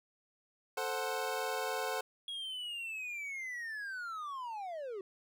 25% pulse chord, F# diminished, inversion first, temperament equal, 440 / 523.3 / 740 Hz, A4 / C5 / F#5, 0 / 0 / 0 cents, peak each -35 dBFS, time 0.77-2.01 s, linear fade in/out 5 ms
triangle linear sweep, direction down, 3322 to 370 Hz, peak -37 dBFS, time 2.28-5.01 s, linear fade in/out 2 ms
effects none

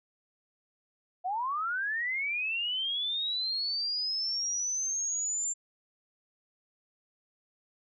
sine linear sweep, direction up, 698.5 to 7320 Hz, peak -29 dBFS, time 1.24-5.54 s, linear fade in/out 20 ms, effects none

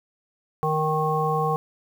harmonic tone, 155.6 Hz, D#3, in tune, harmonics 1 / 3 / 5 / 7, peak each -26 / -26 / -26 / -26 dBFS, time 0.63-1.56 s, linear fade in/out 0 ms, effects 8-bit

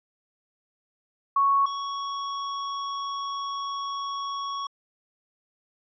sine / square tone pair in turn, 1108.7 / 1114.2 Hz, C#6 / C#6, 0 / +9 cents, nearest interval unison, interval 9 cents, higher second, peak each -18 / -30 dBFS, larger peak first, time 1.36-1.66 / 1.66-4.67 s, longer second, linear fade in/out 5 ms, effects resampled to 16000 Hz

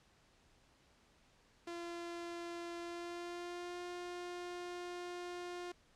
sawtooth tone with pitch glide, 343 to 353.7 Hz, F4 to F4, -31 to +22 cents, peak -39 dBFS, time 1.67-5.72 s, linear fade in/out 5 ms, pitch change +53 cents, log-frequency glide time 2.8-3.81 s, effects pink hiss -69 dBFS RMS until 5.95 s + low-pass 7000 Hz 12 dB/octave

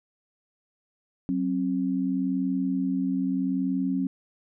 sine tone pair together, 187.25 / 268 Hz, F#3 / C4, +21 / +42 cents, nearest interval tritone, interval 621 cents, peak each -28 / -25 dBFS, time 1.29-4.07 s, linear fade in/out 0 ms, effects none

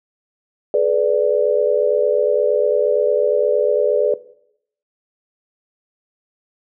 sine chord, G# diminished, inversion none, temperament equal with one note detuned, 425.3 / 493.9 / 587.3 Hz, G#4 / B4 / D5, +41 / 0 / 0 cents, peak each -17 dBFS, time 0.74-4.14 s, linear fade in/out 2 ms, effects noise-tail reverb RT60 0.7 s tail -17 dB re dry

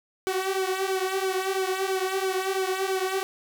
sawtooth tone with flanger, 380 Hz, F#4, 46 cents sharp, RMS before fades -27 dBFS, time 0.27-3.23 s, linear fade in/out 0 ms, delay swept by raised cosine 1.5 to 5.1 ms, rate 3 Hz, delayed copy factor -0.8, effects none

